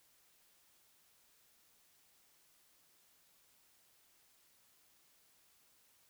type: silence
effects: white hiss -70 dBFS RMS until 6.09 s